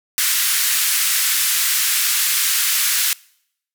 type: band-pass noise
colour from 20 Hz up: white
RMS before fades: -18 dBFS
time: 0.18-3.13 s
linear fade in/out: 0 ms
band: 1400 to 16000 Hz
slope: 24 dB/octave
effects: noise-tail reverb RT60 0.7 s tail -24 dB re dry